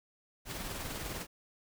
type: noise with tremolo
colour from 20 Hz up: pink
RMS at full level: -38 dBFS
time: 0.45-1.27 s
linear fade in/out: 50 ms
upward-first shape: triangle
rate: 20 Hz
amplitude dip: 45%
effects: none